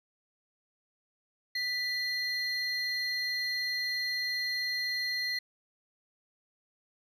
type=tone pair together; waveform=triangle; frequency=1975.5 / 4194 Hz; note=B6 / C8; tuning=0 / +3 cents; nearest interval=octave + minor second; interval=1303 cents; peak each=-31 / -32 dBFS; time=1.55-5.39 s; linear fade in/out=5 ms; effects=none